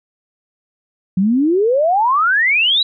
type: exponential sweep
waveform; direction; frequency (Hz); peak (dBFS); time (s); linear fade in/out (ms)
sine; up; 179.2 to 4007; -11; 1.17-2.83; 5
effects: none